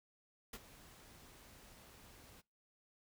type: noise with ADSR envelope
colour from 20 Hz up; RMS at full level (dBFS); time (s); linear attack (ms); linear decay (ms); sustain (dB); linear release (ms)
pink; -45; 0.53-2.42; 6; 42; -15; 23
effects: noise-tail reverb RT60 0.3 s tail -25 dB re dry